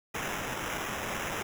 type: noise with sample-and-hold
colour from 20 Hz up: blue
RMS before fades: -35 dBFS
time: 0.14-1.43 s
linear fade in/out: 10 ms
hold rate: 4410 Hz
effects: none